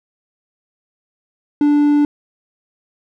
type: tone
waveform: triangle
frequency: 292.7 Hz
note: D4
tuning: 6 cents flat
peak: -8 dBFS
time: 1.61-2.05 s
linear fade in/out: 2 ms
effects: none